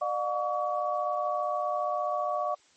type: tone cluster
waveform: sine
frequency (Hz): 602 / 717 / 1134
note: D5 / F5 / C#6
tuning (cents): +43 / +45 / +39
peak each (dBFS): -31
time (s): 0.01-2.55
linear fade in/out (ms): 10
effects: white hiss -62 dBFS RMS until 2.76 s + MP3 32 kbps